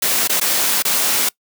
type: noise with dropouts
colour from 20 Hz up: white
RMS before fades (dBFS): -17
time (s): 0.02-1.29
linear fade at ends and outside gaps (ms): 5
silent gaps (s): 0.276-0.294 / 0.4-0.412 / 0.824-0.85
effects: noise-tail reverb RT60 0.1 s tail -23 dB re dry + high-pass 200 Hz 12 dB/octave